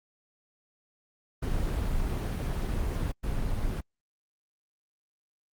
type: noise bursts at uneven times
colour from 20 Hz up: brown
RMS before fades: -29 dBFS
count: 2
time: 1.42-3.12 / 3.23-3.81 s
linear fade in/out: 10 ms
effects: Opus 24 kbps